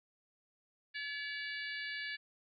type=harmonic tone with a mistuned harmonic; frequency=571 Hz; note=D5; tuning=49 cents flat; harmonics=3 / 4 / 5 / 6 / 7 / 8; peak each=-41 / -45 / -49 / -51 / -50 / -50 dBFS; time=0.94-2.17 s; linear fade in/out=20 ms; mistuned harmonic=6; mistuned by=+32 cents; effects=none